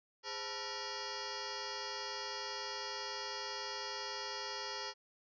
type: tone with frequency modulation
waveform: sine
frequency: 1918 Hz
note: A#6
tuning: 49 cents sharp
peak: -39 dBFS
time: 0.23-4.94 s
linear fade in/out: 50 ms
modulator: 466 Hz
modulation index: 7.5
effects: none